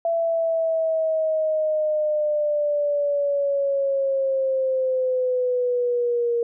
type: linear sweep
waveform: sine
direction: down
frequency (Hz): 671 to 469.1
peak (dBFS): -19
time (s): 0.05-6.43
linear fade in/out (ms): 2
effects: none